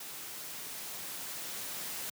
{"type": "noise with level ramp", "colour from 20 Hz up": "white", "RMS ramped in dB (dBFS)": [-44, -39], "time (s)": [0, 2.1], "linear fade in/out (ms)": 5, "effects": ["high-pass 100 Hz 12 dB/octave"]}